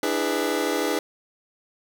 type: chord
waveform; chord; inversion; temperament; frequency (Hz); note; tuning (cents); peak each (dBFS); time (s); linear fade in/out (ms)
sawtooth; E dominant seventh; third; just; 296.7 / 329.6 / 412 / 494.4; D4 / E4 / G#4 / B4; +18 / 0 / -14 / +2; -24 / -25 / -23 / -24; 0.03-0.99; 2
effects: none